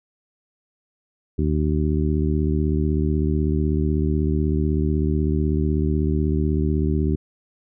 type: harmonic tone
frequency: 76.1 Hz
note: D#2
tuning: 38 cents flat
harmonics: 1 / 2 / 3 / 4 / 5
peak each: -21 / -24 / -26 / -27 / -28 dBFS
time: 1.38-7.16 s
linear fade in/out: 10 ms
effects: none